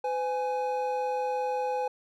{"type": "tone pair together", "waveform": "triangle", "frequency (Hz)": [507, 832.5], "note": ["B4", "G#5"], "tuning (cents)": [45, 4], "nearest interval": "major sixth", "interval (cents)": 859, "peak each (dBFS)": -28, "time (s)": [0.04, 1.88], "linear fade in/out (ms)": 5, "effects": []}